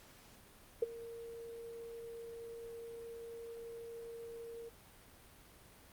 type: tone with ADSR envelope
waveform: sine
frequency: 463.4 Hz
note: A#4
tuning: 10 cents flat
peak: -26 dBFS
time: 0.82-4.7 s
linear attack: 7 ms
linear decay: 20 ms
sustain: -19 dB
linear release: 22 ms
effects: pink hiss -60 dBFS RMS until 5.92 s + Opus 48 kbps